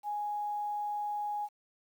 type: tone with quantisation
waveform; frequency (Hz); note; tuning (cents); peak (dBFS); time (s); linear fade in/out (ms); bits
sine; 830.6; G#5; 0; -32; 0.03-1.49; 50; 10
effects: none